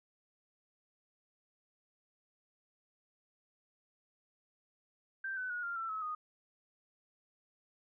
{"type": "tone with pitch steps", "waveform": "sine", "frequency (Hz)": [1568, 1507.6, 1449.5, 1393.7, 1340, 1288.4, 1238.8], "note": ["G6", "F#6", "F#6", "F6", "E6", "E6", "D#6"], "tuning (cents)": [0, 32, -36, -4, 28, -40, -8], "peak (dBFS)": -36, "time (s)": [5.24, 6.15], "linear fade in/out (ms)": 5, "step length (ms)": 130, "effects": []}